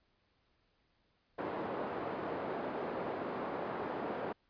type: band-pass noise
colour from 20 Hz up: pink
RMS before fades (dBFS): -39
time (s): 1.38-4.33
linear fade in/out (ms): 10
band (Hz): 320 to 970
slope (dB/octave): 12
effects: pink hiss -75 dBFS RMS until 4.49 s + resampled to 11025 Hz